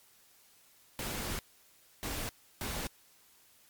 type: noise bursts at uneven times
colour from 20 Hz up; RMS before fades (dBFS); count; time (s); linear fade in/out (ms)
pink; -37; 3; 0.99-1.39 / 2.03-2.29 / 2.61-2.87; 0
effects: white hiss -63 dBFS RMS until 3.69 s + MP3 96 kbps